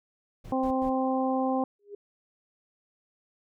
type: noise bursts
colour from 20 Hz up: brown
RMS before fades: -42 dBFS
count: 3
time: 0.44-0.898 s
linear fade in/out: 10 ms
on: 86 ms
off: 100 ms
type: harmonic tone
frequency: 261.6 Hz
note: C4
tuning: in tune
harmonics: 1 / 2 / 3 / 4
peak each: -27 / -30 / -30 / -36 dBFS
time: 0.52-1.64 s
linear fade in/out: 2 ms
type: tone with exponential growth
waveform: sine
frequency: 407.4 Hz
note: G#4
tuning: 33 cents flat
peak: -35 dBFS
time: 1.79-1.95 s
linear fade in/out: 5 ms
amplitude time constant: 34 ms
effects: none